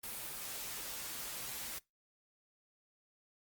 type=noise with comb filter; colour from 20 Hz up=white; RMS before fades=-43 dBFS; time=0.03-1.79 s; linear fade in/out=10 ms; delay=11 ms; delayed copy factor=-0.5; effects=noise-tail reverb RT60 0.2 s tail -23 dB re dry + Opus 32 kbps

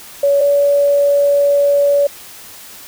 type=tone pair in turn; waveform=sine; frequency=564 / 569.6 Hz; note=C#5 / C#5; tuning=+30 / +47 cents; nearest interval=unison; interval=17 cents; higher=second; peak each=-9 dBFS; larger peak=neither; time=0.23-0.41 / 0.41-2.07 s; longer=second; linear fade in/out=5 ms; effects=white hiss -36 dBFS RMS until 2.87 s

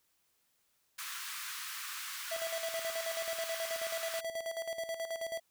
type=high-pass noise; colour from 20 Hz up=pink; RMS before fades=-42 dBFS; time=0.98-4.21 s; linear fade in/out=10 ms; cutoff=1100 Hz; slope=48 dB/octave
type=tone with tremolo; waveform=square; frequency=659.3 Hz; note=E5; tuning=in tune; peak=-35 dBFS; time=2.31-5.4 s; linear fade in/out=10 ms; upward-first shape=square; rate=9.3 Hz; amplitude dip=65%
effects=white hiss -75 dBFS RMS until 5.5 s

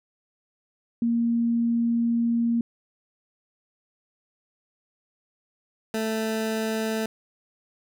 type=tone pair in turn; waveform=sine / 20% pulse; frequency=233.6 / 220.6 Hz; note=A#3 / A3; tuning=+4 / +5 cents; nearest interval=minor second; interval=99 cents; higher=first; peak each=-20 dBFS; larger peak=neither; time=1.02-2.61 / 5.94-7.06 s; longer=first; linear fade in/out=2 ms; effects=none

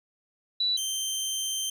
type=tone pair in turn; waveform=sine / 20% pulse; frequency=3951 / 3129 Hz; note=B7 / G7; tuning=0 / -4 cents; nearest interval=major third; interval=404 cents; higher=first; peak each=-23 dBFS; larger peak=neither; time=0.6-0.77 / 0.77-1.7 s; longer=second; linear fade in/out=5 ms; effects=10-bit

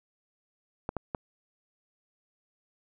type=clicks; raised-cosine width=1 ms; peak=-17 dBFS; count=3; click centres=0.891 / 0.967 / 1.148 s; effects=none

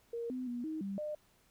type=tone with pitch steps; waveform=sine; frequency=467.4 / 254.5 / 241.8 / 314.2 / 197 / 603 Hz; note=A#4 / C4 / B3 / D#4 / G3 / D5; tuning=+5 / -48 / -36 / +17 / +9 / +46 cents; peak=-36 dBFS; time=0.13-1.15 s; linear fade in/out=5 ms; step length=170 ms; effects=pink hiss -69 dBFS RMS until 1.5 s

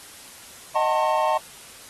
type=chord; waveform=triangle; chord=D# diminished seventh; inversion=none; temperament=just; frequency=622.3 / 746.7 / 896 / 1075.3 Hz; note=D#5 / F#5 / A5 / C6; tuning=0 / +16 / +31 / +47 cents; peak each=-22 / -25 / -21 / -24 dBFS; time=0.75-1.38 s; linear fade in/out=10 ms; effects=white hiss -44 dBFS RMS until 1.89 s + AAC 32 kbps

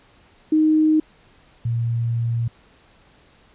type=tone pair in turn; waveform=sine; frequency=311.1 / 116.8 Hz; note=D#4 / A#2; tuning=0 / +4 cents; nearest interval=octave + perfect fourth; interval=1696 cents; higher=first; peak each=-13 / -19 dBFS; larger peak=first; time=0.52-1 / 1.65-2.48 s; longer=second; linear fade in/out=5 ms; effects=pink hiss -54 dBFS RMS until 3.54 s + resampled to 8000 Hz

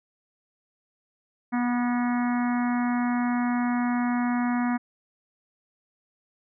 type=harmonic tone with a mistuned harmonic; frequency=243.4 Hz; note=B3; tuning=25 cents flat; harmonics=1 / 3 / 4 / 5 / 6 / 7 / 8 / 9; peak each=-23 / -33 / -35 / -37 / -39 / -40 / -41 / -42 dBFS; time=1.52-4.78 s; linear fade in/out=20 ms; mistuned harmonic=8; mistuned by=-27 cents; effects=none

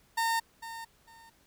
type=tone with echo; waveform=30% pulse; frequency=913 Hz; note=A#5; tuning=36 cents flat; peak=-24 dBFS; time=0.17-0.4 s; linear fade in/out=10 ms; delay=450 ms; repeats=2; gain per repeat=-13 dB; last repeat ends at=1.3 s; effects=pink hiss -65 dBFS RMS until 1.46 s

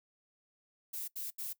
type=noise bursts; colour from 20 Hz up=violet; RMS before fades=-40 dBFS; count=3; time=0.93-1.532 s; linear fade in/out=10 ms; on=150 ms; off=76 ms; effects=noise-tail reverb RT60 0.1 s tail -20 dB re dry

